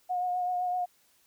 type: tone with vibrato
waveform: sine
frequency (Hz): 722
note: F#5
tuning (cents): -43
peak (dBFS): -27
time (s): 0.09-0.86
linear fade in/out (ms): 20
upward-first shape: triangle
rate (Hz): 7.8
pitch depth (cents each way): 26
effects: white hiss -66 dBFS RMS until 1.26 s